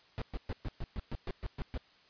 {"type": "noise bursts", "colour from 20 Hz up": "brown", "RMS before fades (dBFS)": -36, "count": 11, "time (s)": [0.18, 1.776], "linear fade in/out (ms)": 0, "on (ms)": 36, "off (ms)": 120, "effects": ["white hiss -63 dBFS RMS until 2.09 s", "resampled to 11025 Hz"]}